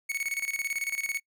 45% pulse tone with tremolo, 2217 Hz, C#7, in tune, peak -27 dBFS, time 0.09-1.2 s, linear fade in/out 10 ms, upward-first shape square, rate 18 Hz, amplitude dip 75%, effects noise-tail reverb RT60 0.1 s tail -26 dB re dry

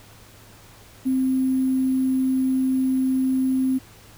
sine tone with sample-and-hold, 261.5 Hz, C4, 1 cent flat, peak -18 dBFS, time 1.05-3.79 s, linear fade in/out 20 ms, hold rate 11025 Hz, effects added 106 Hz sine -51 dBFS peak until 4.17 s + pink hiss -49 dBFS RMS until 4.17 s

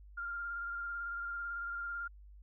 sine tone with vibrato, 1396.9 Hz, F6, in tune, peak -37 dBFS, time 0.17-2.08 s, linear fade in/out 10 ms, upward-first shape square, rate 18 Hz, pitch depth 15 cents each way, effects added 50 Hz sine -52 dBFS peak until 2.42 s

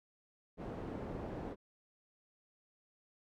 white low-pass noise, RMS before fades -43 dBFS, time 0.57-1.56 s, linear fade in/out 50 ms, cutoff 470 Hz, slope 12 dB/octave, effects none

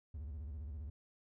triangle tone with vibrato, 73.5 Hz, D2, 2 cents sharp, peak -40 dBFS, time 0.14-0.9 s, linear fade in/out 5 ms, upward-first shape square, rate 15 Hz, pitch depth 170 cents each way, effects none

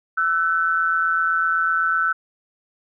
sine tone pair together, 1332.1 / 1500 Hz, E6 / F#6, +18 / +23 cents, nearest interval major second, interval 205 cents, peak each -20 dBFS, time 0.17-2.13 s, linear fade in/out 10 ms, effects none

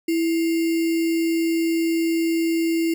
sine tone with sample-and-hold, 330 Hz, E4, 2 cents sharp, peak -18 dBFS, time 0.08-2.94 s, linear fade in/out 5 ms, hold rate 2450 Hz, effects none

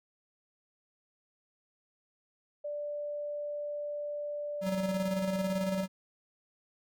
sine tone, 587.3 Hz, D5, in tune, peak -34 dBFS, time 2.64-5.84 s, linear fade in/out 10 ms
square tone with tremolo, 187.4 Hz, F#3, 22 cents sharp, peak -30 dBFS, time 4.61-5.88 s, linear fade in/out 50 ms, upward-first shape square, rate 18 Hz, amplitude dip 40%
effects none

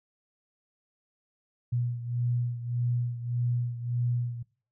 sine beating tone pair, 120.6 / 122.3 Hz, B2 / B2, -41 / -16 cents, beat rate 1.7 Hz, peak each -28 / -33 dBFS, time 1.72-4.43 s, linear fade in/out 10 ms, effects noise-tail reverb RT60 0.4 s tail -22 dB re dry

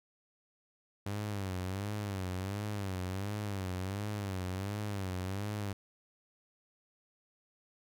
sawtooth tone with vibrato, 98 Hz, G2, in tune, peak -31 dBFS, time 1.06-5.73 s, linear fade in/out 5 ms, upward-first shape sine, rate 1.4 Hz, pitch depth 120 cents each way, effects none

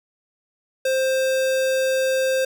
square tone, 525 Hz, C5, 6 cents sharp, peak -19 dBFS, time 0.85-2.45 s, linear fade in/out 5 ms, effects none

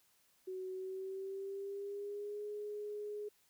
sine tone with pitch glide, 373.7 to 417 Hz, F#4 to G#4, +17 to +7 cents, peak -40 dBFS, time 0.47-3.29 s, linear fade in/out 10 ms, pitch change +190 cents, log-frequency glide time 0.71-2.44 s, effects white hiss -72 dBFS RMS until 3.49 s

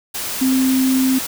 sine tone in noise, 261.4 Hz, C4, 1 cent flat, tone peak -13 dBFS, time 0.41-1.19 s, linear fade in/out 10 ms, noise white, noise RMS -25 dBFS, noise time 0.14-1.27 s, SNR +9 dB, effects none

